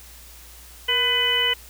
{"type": "harmonic tone with a mistuned harmonic", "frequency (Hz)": 500, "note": "B4", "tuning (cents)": 21, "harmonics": [1, 2, 3, 4, 5, 6], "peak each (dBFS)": [-30, -31, -31, -24, -31, -20], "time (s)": [0.88, 1.54], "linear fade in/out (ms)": 10, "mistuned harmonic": 1, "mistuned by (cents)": -86, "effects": ["added 59 Hz sine -46 dBFS peak until 1.69 s", "white hiss -46 dBFS RMS until 1.69 s"]}